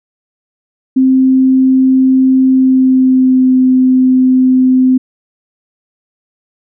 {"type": "tone with pitch glide", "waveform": "sine", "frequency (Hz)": [261.6, 257.3], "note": ["C4", "C4"], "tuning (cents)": [0, -29], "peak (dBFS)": -5, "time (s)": [0.96, 4.98], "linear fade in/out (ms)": 10, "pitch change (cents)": -29, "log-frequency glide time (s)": [2.47, 3.52], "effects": []}